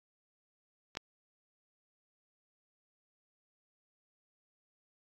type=clicks; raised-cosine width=0.2 ms; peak=-30 / -16 dBFS; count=2; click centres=0.952 / 0.971 s; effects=low-pass 7000 Hz 12 dB/octave + AAC 48 kbps